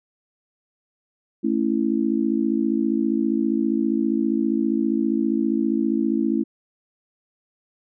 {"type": "chord", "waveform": "sine", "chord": "A major", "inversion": "none", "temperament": "just", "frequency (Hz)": [220, 275, 330], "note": ["A3", "C#4", "E4"], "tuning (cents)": [0, -14, 2], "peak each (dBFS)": -23, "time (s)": [1.43, 6.44], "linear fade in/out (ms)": 20, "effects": []}